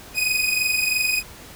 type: tone pair together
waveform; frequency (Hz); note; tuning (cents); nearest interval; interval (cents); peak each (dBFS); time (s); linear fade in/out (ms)
sawtooth; 2487 / 2510; D#7 / D#7; -1 / +15; unison; 16; -19; 0.14-1.23; 50
effects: pink hiss -42 dBFS RMS until 1.55 s